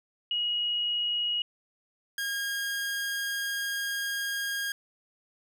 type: tone pair in turn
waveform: sine / sawtooth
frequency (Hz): 2896 / 1625.3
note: F#7 / G#6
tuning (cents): -38 / -38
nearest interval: minor seventh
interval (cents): 1000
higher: first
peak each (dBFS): -26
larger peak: neither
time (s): 0.31-1.42 / 2.18-4.72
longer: second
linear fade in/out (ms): 2
effects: none